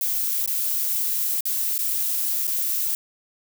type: noise with dropouts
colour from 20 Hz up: violet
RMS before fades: -24 dBFS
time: 0.01-2.95 s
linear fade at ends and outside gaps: 1 ms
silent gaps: 0.461-0.476 / 1.407-1.454 / 1.78-1.789 / 2.47-2.476 s
effects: none

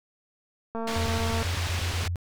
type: click train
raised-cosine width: 1 ms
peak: -20 dBFS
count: 155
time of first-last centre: 0.75-1.428 s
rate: 227 Hz
type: low-pass noise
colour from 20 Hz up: white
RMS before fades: -34 dBFS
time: 0.87-2.08 s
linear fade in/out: 5 ms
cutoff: 4200 Hz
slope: 12 dB/octave
type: tone bursts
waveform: sine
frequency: 87.31 Hz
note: F2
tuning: in tune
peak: -26 dBFS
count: 10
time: 0.96-2.158 s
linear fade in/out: 0 ms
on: 100 ms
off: 22 ms
effects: none

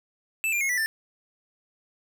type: tone with pitch steps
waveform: square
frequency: 2637 / 2390 / 2167 / 1964.1 / 1780.4 Hz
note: E7 / D7 / C#7 / B6 / A6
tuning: 0 / +30 / -40 / -10 / +20 cents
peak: -24 dBFS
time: 0.44-0.86 s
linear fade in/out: 0 ms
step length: 84 ms
effects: none

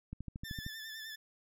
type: click train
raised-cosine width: 5 ms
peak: -29 dBFS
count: 8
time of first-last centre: 0.13-0.664 s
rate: 13.1 Hz
type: tone with vibrato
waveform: 20% pulse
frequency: 1760 Hz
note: A6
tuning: in tune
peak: -38 dBFS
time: 0.44-1.16 s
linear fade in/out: 10 ms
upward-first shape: sine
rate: 9.8 Hz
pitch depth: 42 cents each way
effects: none

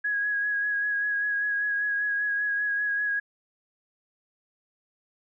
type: tone with vibrato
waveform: sine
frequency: 1661.2 Hz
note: G#6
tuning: in tune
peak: -24 dBFS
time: 0.04-3.2 s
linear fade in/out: 10 ms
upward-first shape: sine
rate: 5.1 Hz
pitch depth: 23 cents each way
effects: none

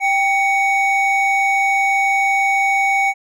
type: tone pair together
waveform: triangle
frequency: 786 / 2237 Hz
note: G5 / C#7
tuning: +4 / +15 cents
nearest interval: octave + tritone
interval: 1811 cents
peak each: -14 dBFS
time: 0-3.14 s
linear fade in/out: 50 ms
effects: tanh soft clip ceiling -5 dBFS

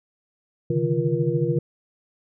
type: tone cluster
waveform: sine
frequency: 133.5 / 147.2 / 160.9 / 346.8 / 474.8 Hz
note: C3 / D3 / E3 / F4 / A#4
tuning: +35 / +4 / -42 / -12 / +32 cents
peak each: -26 dBFS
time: 0.7-1.59 s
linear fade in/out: 5 ms
effects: none

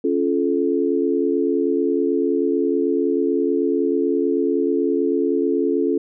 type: chord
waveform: sine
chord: Db augmented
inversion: none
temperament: just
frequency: 277.2 / 346.5 / 433.1 Hz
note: Db4 / F4 / A4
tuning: 0 / -14 / -27 cents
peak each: -21 dBFS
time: 0.04-5.98 s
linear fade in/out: 5 ms
effects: none

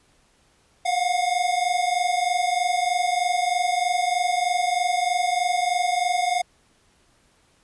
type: tone pair together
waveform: square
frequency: 706 / 729.2 Hz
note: F5 / F#5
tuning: +19 / -25 cents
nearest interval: minor second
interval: 56 cents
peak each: -24 dBFS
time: 0.85-6.42 s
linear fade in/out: 10 ms
effects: pink hiss -61 dBFS RMS until 7.63 s + resampled to 24000 Hz

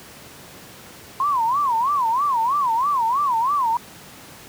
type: tone with vibrato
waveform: sine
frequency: 1027 Hz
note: C6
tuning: 33 cents flat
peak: -17 dBFS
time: 1.2-3.77 s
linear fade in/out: 2 ms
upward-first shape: sine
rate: 3.1 Hz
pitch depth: 240 cents each way
effects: pink hiss -42 dBFS RMS until 4.48 s + high-pass 100 Hz 12 dB/octave

